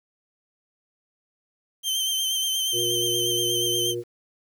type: tone with vibrato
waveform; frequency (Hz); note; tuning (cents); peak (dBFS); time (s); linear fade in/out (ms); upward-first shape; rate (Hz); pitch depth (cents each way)
sawtooth; 3120; G7; -9; -20; 1.83-3.95; 50; sine; 8.4; 32
type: harmonic tone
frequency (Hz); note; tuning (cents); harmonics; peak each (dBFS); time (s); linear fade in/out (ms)
118.9; A#2; +35; 1 / 3 / 4; -37 / -28 / -32; 2.72-4.04; 50
effects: 9-bit